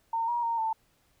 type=tone with pitch steps; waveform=sine; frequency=913 / 952 / 925 / 890 Hz; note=A#5 / A#5 / A#5 / A5; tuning=-36 / +36 / -14 / +20 cents; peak=-26 dBFS; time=0.13-0.73 s; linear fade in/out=5 ms; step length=150 ms; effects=pink hiss -68 dBFS RMS until 1.2 s